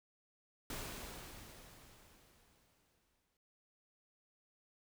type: noise with exponential decay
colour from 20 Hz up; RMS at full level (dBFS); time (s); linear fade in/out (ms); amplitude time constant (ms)
pink; -43; 0.7-3.37; 2; 580
effects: none